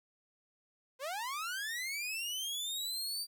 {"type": "linear sweep", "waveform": "sawtooth", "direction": "up", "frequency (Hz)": [493.9, 4699], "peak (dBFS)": -33, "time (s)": [0.99, 3.27], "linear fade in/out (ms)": 50, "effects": ["12-bit"]}